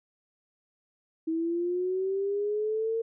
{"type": "linear sweep", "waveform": "sine", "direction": "up", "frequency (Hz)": [320, 457.4], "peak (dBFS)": -26, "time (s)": [1.27, 3.02], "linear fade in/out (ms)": 10, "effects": []}